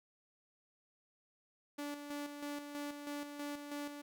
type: tone with tremolo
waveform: sawtooth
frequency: 290 Hz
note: D4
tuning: 22 cents flat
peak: -36 dBFS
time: 1.78-4.02 s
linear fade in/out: 10 ms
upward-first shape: square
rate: 3.1 Hz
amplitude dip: 50%
effects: 13-bit